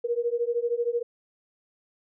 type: beating tone pair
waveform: sine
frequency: 468.2 / 481.2 Hz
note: A#4 / B4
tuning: +8 / -45 cents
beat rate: 13 Hz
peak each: -27 dBFS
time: 0.04-1.03 s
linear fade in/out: 10 ms
effects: none